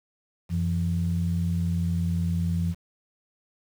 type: tone pair together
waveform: sine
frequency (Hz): 89.95 / 170.1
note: F#2 / F3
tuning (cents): -48 / -45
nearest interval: major seventh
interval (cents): 1103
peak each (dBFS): -25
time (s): 0.49-2.75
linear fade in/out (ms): 50
effects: tanh soft clip ceiling -15 dBFS + 8-bit